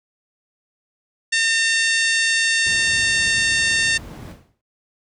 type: harmonic tone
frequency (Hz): 907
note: A#5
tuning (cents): -48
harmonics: 2 / 3 / 4 / 5 / 6 / 7 / 8 / 9 / 10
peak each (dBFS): -19 / -23 / -25 / -27 / -29 / -30 / -31 / -32 / -33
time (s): 1.32-3.98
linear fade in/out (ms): 10
type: noise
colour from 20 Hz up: brown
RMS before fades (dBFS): -31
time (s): 2.66-4.32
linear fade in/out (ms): 5
type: noise with exponential decay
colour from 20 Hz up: brown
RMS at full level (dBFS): -32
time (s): 4.31-4.61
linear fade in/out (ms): 0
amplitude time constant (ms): 65
effects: noise-tail reverb RT60 0.1 s tail -26 dB re dry + high-pass 80 Hz 12 dB/octave